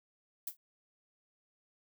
violet noise with exponential decay, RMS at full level -33 dBFS, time 0.47-0.57 s, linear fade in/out 5 ms, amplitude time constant 20 ms, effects none

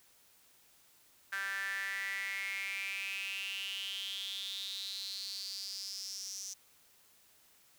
sawtooth tone with high-pass filter sweep, 196 Hz, G3, in tune, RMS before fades -40 dBFS, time 1.32-6.54 s, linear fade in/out 10 ms, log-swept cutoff 1600 to 6000 Hz, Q 8.4, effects white hiss -65 dBFS RMS until 7.78 s

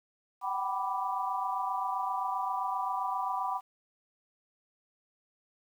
sine chord, G major seventh, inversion third, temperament equal with one note detuned, 756.4 / 784 / 987.8 / 1174.7 Hz, F#5 / G5 / B5 / D6, +38 / 0 / 0 / 0 cents, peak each -36 / -38 / -33 / -36 dBFS, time 0.41-3.61 s, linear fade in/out 50 ms, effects 10-bit

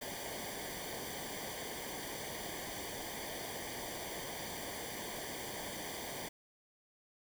pink noise with comb filter, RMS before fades -43 dBFS, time 0.01-6.29 s, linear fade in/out 10 ms, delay 0.75 ms, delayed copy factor -0.8, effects none

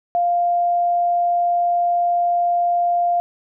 sine tone, 698.5 Hz, F5, in tune, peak -15 dBFS, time 0.15-3.2 s, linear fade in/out 0 ms, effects none

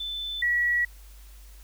sine tone pair in turn, 3520 / 1929.3 Hz, A7 / B6, 0 / -41 cents, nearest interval minor seventh, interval 1041 cents, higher first, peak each -30 / -21 dBFS, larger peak second, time 0-0.42 / 0.42-0.85 s, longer second, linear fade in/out 5 ms, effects added 50 Hz sine -45 dBFS peak until 1.63 s + white hiss -56 dBFS RMS until 1.63 s

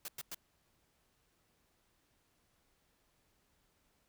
white noise bursts, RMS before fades -43 dBFS, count 3, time 0.05-0.346 s, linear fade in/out 2 ms, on 32 ms, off 100 ms, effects pink hiss -75 dBFS RMS until 4.08 s

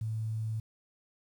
sine tone with quantisation, 110.4 Hz, A2, 6 cents sharp, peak -31 dBFS, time 0.01-0.6 s, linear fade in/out 5 ms, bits 10, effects none

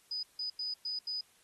sine tone bursts at uneven times, 4978 Hz, D#8, in tune, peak -34 dBFS, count 5, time 0.11-0.23 / 0.39-0.5 / 0.59-0.74 / 0.85-0.99 / 1.07-1.21 s, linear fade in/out 5 ms, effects white hiss -66 dBFS RMS until 1.43 s + AAC 32 kbps

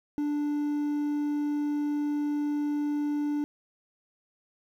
triangle tone, 293.7 Hz, D4, in tune, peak -24 dBFS, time 0.18-3.44 s, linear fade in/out 0 ms, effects 10-bit

